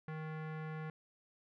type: tone with low-pass filter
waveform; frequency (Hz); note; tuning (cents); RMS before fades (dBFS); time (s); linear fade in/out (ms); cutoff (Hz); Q
square; 156.6; D#3; +11; -43; 0.08-0.9; 2; 1800; 1.9
effects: none